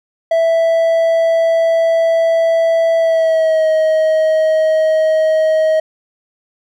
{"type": "tone with pitch glide", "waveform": "triangle", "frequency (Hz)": [659.3, 631], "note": ["E5", "D#5"], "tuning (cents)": [0, 24], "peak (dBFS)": -8, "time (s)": [0.31, 5.8], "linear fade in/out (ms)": 5, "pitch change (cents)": -76, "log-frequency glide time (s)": [2.98, 3.68], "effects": []}